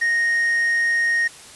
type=tone with quantisation; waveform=triangle; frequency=1862 Hz; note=A#6; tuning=2 cents flat; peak=-15 dBFS; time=0.01-1.28 s; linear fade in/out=10 ms; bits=7; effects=white hiss -42 dBFS RMS until 1.55 s + resampled to 24000 Hz